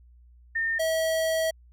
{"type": "tone pair in turn", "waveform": ["sine", "square"], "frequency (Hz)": [1818, 645], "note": ["A#6", "E5"], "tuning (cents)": [-44, -38], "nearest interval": "octave + tritone", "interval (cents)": 1794, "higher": "first", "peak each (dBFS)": -24, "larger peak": "neither", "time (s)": [[0.55, 0.79], [0.79, 1.51]], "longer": "second", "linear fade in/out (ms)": 10, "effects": ["added 60 Hz sine -51 dBFS peak until 1.72 s"]}